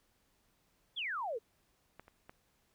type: exponential sweep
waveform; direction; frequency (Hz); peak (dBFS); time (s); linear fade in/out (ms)
sine; down; 3578 to 415.3; -35; 0.96-1.39; 20
type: clicks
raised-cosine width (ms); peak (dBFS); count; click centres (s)
0.5; -34 / -41 / -35; 3; 1.996 / 2.081 / 2.295
effects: pink hiss -74 dBFS RMS until 2.74 s